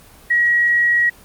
sine tone, 1907 Hz, A#6, 39 cents sharp, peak -12 dBFS, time 0.3-1.1 s, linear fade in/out 10 ms, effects pink hiss -45 dBFS RMS until 1.24 s + Opus 24 kbps

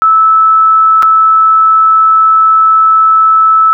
sine tone with dropouts, 1308 Hz, E6, 14 cents flat, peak -3 dBFS, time 0.02-3.73 s, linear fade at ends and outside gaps 0 ms, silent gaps 1.024-1.03 s, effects none

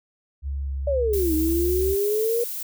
sine tone with pitch glide, 69.3 to 67.99 Hz, C#2 to C#2, 0 to -33 cents, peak -25 dBFS, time 0.42-1.96 s, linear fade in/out 50 ms, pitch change -33 cents, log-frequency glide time 0.64-0.72 s
sine exponential two-way sweep, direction down then up, 590 to 311.1 to 477.8 Hz, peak -20 dBFS, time 0.87-2.44 s, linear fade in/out 5 ms, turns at 1.34 s
violet noise, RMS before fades -31 dBFS, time 1.13-2.63 s, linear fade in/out 5 ms
effects none

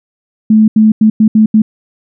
sine tone bursts at uneven times, 217 Hz, A3, 24 cents flat, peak -3 dBFS, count 6, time 0.5-0.68 / 0.76-0.92 / 1.01-1.1 / 1.2-1.28 / 1.35-1.46 / 1.54-1.62 s, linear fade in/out 5 ms, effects none

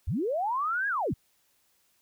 sine linear two-way sweep, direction up then down, 51.1 to 1676 to 51.1 Hz, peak -26 dBFS, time 0.07-1.14 s, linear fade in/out 10 ms, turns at 0.88 s, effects white hiss -69 dBFS RMS until 2.01 s

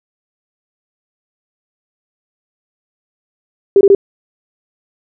sine tone bursts, 396.1 Hz, G4, 18 cents sharp, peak -3 dBFS, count 3, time 3.76-3.949 s, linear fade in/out 2 ms, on 49 ms, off 21 ms, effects none

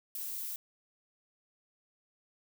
violet noise, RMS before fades -39 dBFS, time 0.15-0.56 s, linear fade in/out 2 ms, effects none

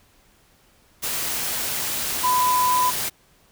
sine tone in noise, 1000 Hz, B5, 21 cents sharp, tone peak -17 dBFS, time 2.23-2.91 s, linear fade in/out 20 ms, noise white, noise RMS -26 dBFS, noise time 1.02-3.1 s, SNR +6 dB, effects pink hiss -58 dBFS RMS until 3.51 s

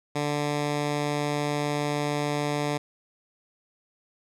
10% pulse tone, 146.83 Hz, D3, in tune, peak -17 dBFS, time 0.15-2.78 s, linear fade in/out 10 ms, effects low-pass 9000 Hz 12 dB/octave

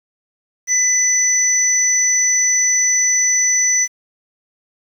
sine tone pair together, 2005 / 5970 Hz, B6 / F#8, +26 / +15 cents, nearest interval octave + perfect fifth, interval 1889 cents, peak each -20 / -13 dBFS, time 0.67-3.88 s, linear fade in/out 50 ms, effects 7-bit

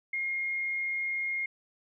sine tone, 2138 Hz, C7, 37 cents sharp, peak -29 dBFS, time 0.13-1.46 s, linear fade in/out 5 ms, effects none

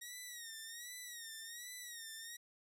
10% pulse tone with vibrato, 1884 Hz, A#6, 18 cents sharp, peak -38 dBFS, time 0.01-2.37 s, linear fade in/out 10 ms, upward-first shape sine, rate 1.3 Hz, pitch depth 97 cents each way, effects none

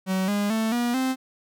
45% pulse tone with pitch steps, 188.6 / 204.5 / 221.7 / 240.4 / 260.6 Hz, F#3 / G#3 / A3 / B3 / C4, +33 / -26 / +13 / -46 / -7 cents, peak -22 dBFS, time 0.06-1.16 s, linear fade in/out 50 ms, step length 220 ms, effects none

